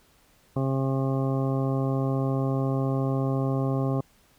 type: harmonic tone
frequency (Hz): 134.2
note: C3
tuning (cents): +44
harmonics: 1 / 2 / 3 / 4 / 5 / 6 / 8 / 9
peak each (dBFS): -25 / -29 / -33 / -34 / -37 / -40 / -39 / -46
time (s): 0.56-4.01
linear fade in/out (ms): 5
effects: pink hiss -61 dBFS RMS until 4.38 s